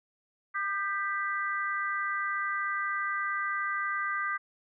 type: chord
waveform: sine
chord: G major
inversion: second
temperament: equal with one note detuned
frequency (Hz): 1204.9 / 1568 / 1975.5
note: D6 / G6 / B6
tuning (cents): +44 / 0 / 0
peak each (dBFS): -32 / -33 / -35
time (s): 0.54-4.38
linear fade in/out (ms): 20
effects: none